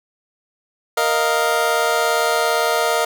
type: chord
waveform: 25% pulse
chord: Bb suspended fourth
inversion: none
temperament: just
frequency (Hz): 466.2 / 621.6 / 699.2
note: Bb4 / Eb5 / F5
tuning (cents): 0 / -2 / +2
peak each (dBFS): -17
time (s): 0.97-3.05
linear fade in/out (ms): 5
effects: none